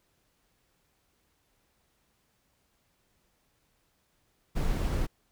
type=noise; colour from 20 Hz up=brown; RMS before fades=-28 dBFS; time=4.55-5.07 s; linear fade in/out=20 ms; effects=pink hiss -72 dBFS RMS until 5.31 s